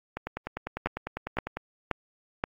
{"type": "two click trains", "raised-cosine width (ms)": 0.5, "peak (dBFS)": [-17, -11], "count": [15, 4], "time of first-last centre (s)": [[0.17, 1.57], [0.86, 2.439]], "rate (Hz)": [10, 1.9], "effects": ["AAC 32 kbps"]}